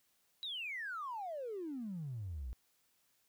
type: exponential sweep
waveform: triangle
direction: down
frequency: 3951 to 55.5 Hz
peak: -36 dBFS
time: 0.43-2.53 s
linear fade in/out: 0 ms
effects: tanh soft clip ceiling -37 dBFS + white hiss -75 dBFS RMS until 3.28 s